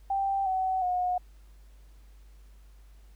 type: tone with pitch steps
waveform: sine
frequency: 784 / 753.4 / 723.9 Hz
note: G5 / F#5 / F#5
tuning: 0 / +31 / -38 cents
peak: -25 dBFS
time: 0.1-1.18 s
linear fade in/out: 5 ms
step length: 360 ms
effects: added 50 Hz sine -50 dBFS peak until 3.15 s + pink hiss -66 dBFS RMS until 3.15 s